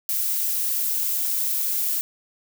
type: noise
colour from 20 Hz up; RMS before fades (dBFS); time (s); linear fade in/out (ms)
violet; -24; 0.09-2.01; 0
effects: none